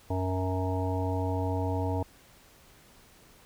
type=harmonic tone; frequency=93 Hz; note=F#2; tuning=9 cents sharp; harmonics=1 / 3 / 5 / 7 / 9 / 10; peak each=-29 / -34 / -36 / -37 / -39 / -39 dBFS; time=0.1-2.03 s; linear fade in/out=5 ms; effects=pink hiss -57 dBFS RMS until 3.45 s